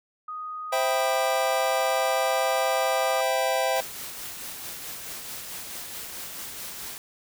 sine tone with pitch glide, 1244.5 to 1211.2 Hz, D#6 to D#6, 0 to -47 cents, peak -32 dBFS, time 0.28-3.21 s, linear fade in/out 5 ms, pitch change -47 cents, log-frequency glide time 0.87-1.08 s
square chord, C major seventh, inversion none, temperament equal, 523.3 / 659.3 / 784 / 987.8 Hz, C5 / E5 / G5 / B5, 0 / 0 / 0 / 0 cents, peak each -28 / -28 / -28 / -34 dBFS, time 0.72-3.81 s, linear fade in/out 10 ms
white noise with tremolo, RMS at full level -36 dBFS, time 3.76-6.98 s, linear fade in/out 0 ms, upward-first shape sine, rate 4.6 Hz, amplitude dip 30%
effects none

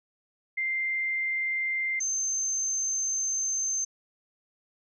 sine tone pair in turn, 2093 / 6272 Hz, C7 / G8, 0 / 0 cents, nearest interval octave + perfect fifth, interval 1900 cents, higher second, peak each -26 dBFS, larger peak neither, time 0.57-2 / 2-3.85 s, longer second, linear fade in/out 10 ms, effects none

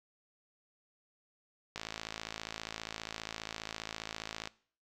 click train, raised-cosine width 0.2 ms, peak -21 dBFS, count 150, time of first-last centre 1.76-4.474 s, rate 54.9 Hz, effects noise-tail reverb RT60 0.5 s tail -21 dB re dry

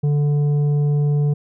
triangle tone with tanh clipping, 146.2 Hz, D3, 7 cents flat, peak -16 dBFS, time 0.03-1.34 s, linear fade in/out 10 ms, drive 11 dB, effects none

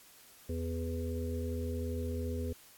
harmonic tone, 82.7 Hz, E2, 6 cents sharp, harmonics 1 / 3 / 5 / 6, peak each -35 / -40 / -42 / -43 dBFS, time 0.49-2.53 s, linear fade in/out 5 ms, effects white hiss -58 dBFS RMS until 2.77 s + AAC 64 kbps

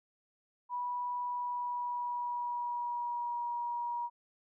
sine tone with pitch glide, 979 to 955 Hz, B5 to A#5, -15 to +42 cents, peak -33 dBFS, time 0.69-4.1 s, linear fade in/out 50 ms, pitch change -43 cents, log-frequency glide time 1.21-3.47 s, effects none

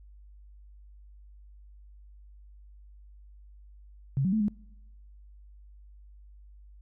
sine tone with pitch steps, 136 / 187.9 / 218.3 / 207.6 Hz, C#3 / F#3 / A3 / G#3, -33 / +27 / -13 / 0 cents, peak -23 dBFS, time 4.17-4.482 s, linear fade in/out 0 ms, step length 78 ms, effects noise-tail reverb RT60 1.0 s tail -25 dB re dry + added 50 Hz sine -49 dBFS peak until 6.81 s

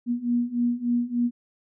sine beating tone pair, 238.5 / 241.9 Hz, A#3 / B3, +40 / -36 cents, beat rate 3.4 Hz, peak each -26 / -24 dBFS, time 0.06-1.31 s, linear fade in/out 50 ms, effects none

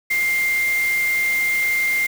sine tone in noise, 2100 Hz, C7, 6 cents sharp, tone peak -17 dBFS, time 0.1-2.07 s, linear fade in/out 10 ms, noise white, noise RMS -31 dBFS, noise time 0.1-2.07 s, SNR +11 dB, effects none

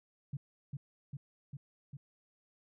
sine tone with echo, 140 Hz, C#3, 18 cents sharp, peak -35 dBFS, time 0.33-0.37 s, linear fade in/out 5 ms, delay 400 ms, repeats 4, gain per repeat -2 dB, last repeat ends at 1.97 s, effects none

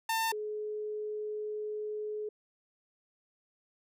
sawtooth / sine tone pair in turn, 899 / 424.3 Hz, A5 / G#4, +37 / +37 cents, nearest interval octave + minor second, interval 1300 cents, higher first, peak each -25 / -34 dBFS, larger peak first, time 0.09-0.32 / 0.32-2.29 s, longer second, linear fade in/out 5 ms, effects none

